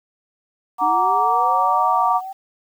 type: chord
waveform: sine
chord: Gb augmented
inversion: none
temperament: equal with one note detuned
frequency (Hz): 740 / 932.3 / 1163.2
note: Gb5 / Bb5 / D6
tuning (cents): 0 / 0 / -17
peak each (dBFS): -19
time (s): 0.78-2.21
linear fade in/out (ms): 50
type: linear sweep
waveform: sine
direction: up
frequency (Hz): 293.7 to 782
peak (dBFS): -28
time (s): 0.81-2.33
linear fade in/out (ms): 10
effects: 8-bit